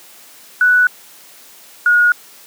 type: tone pair in turn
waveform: sine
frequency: 1480 / 1443.7 Hz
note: F#6 / F#6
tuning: 0 / -43 cents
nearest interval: unison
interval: 43 cents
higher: first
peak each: -8 dBFS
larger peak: neither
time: 0.61-0.87 / 1.86-2.12 s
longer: neither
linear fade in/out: 2 ms
effects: white hiss -42 dBFS RMS until 2.46 s + high-pass 200 Hz 12 dB/octave

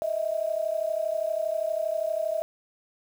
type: tone pair together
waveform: sine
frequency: 623.5 / 656 Hz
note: D#5 / E5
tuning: +3 / -9 cents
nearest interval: minor second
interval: 88 cents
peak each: -28 dBFS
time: 0.02-2.42 s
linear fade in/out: 0 ms
effects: 8-bit

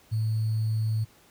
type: tone with sample-and-hold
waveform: sine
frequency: 110 Hz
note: A2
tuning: in tune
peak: -23 dBFS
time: 0.11-1.05 s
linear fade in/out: 20 ms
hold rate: 4410 Hz
effects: pink hiss -58 dBFS RMS until 1.3 s + high-pass 60 Hz 12 dB/octave

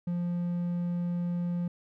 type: tone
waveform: triangle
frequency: 174.61 Hz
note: F3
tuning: in tune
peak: -26 dBFS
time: 0.07-1.68 s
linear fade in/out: 5 ms
effects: none

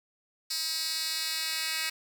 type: tone with high-pass filter sweep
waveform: 10% pulse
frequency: 319.4 Hz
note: D#4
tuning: 45 cents sharp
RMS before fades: -32 dBFS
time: 0.5-1.9 s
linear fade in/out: 10 ms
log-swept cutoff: 4600 to 2800 Hz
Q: 2
effects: 9-bit

